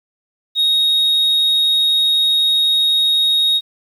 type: tone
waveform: sine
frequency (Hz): 3752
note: A#7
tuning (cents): +11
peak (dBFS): -9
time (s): 0.55-3.61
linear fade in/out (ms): 50
effects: tanh soft clip ceiling -11 dBFS + 8-bit